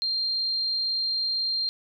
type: tone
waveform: sine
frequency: 4186 Hz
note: C8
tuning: in tune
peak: -24 dBFS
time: 0.02-1.69 s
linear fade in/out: 0 ms
effects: none